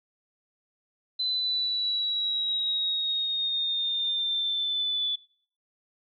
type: exponential sweep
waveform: sine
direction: down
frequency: 4033 to 3460 Hz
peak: -25 dBFS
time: 1.19-5.16 s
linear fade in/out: 10 ms
effects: noise-tail reverb RT60 0.5 s tail -22 dB re dry